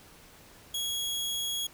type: tone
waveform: sawtooth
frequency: 3322 Hz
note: G#7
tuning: in tune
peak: -27 dBFS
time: 0.74-1.67 s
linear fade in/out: 5 ms
effects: pink hiss -54 dBFS RMS until 1.73 s